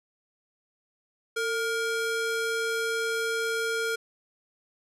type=ring-modulated tone; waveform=square; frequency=932.3 Hz; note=A#5; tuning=in tune; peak=-24 dBFS; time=1.36-3.96 s; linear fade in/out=10 ms; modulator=481 Hz; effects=low-pass 12000 Hz 12 dB/octave